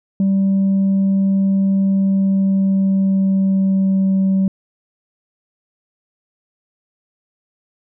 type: tone with pitch glide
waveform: sine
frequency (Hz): 194.4 to 191.83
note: G3 to G3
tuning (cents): -14 to -37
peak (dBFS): -10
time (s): 0.2-4.48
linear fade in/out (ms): 2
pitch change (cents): -23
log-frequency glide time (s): 1.83-4.2
effects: tanh soft clip ceiling -11 dBFS